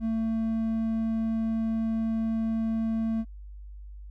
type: tone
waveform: triangle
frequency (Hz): 224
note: A3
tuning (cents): +31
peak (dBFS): -23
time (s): 0-3.25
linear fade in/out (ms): 50
effects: added 50 Hz sine -40 dBFS peak until 4.1 s